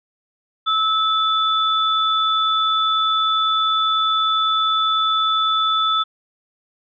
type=tone pair together; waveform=sine; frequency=1305 / 3484 Hz; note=E6 / A7; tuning=-18 / -18 cents; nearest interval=octave + perfect fourth; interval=1700 cents; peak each=-17 / -20 dBFS; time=0.66-6.04 s; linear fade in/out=20 ms; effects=none